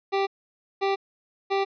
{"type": "tone bursts", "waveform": "25% pulse", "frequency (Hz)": 392, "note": "G4", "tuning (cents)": 0, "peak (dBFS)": -18, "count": 3, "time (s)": [0.12, 1.65], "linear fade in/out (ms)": 20, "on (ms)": 150, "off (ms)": 540, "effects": ["resampled to 11025 Hz"]}